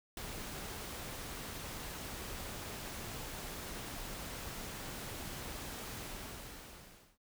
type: noise with ADSR envelope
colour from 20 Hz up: pink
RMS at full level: -39 dBFS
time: 0.17-7.18 s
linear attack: 4 ms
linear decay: 3 ms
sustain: -5 dB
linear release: 1200 ms
effects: none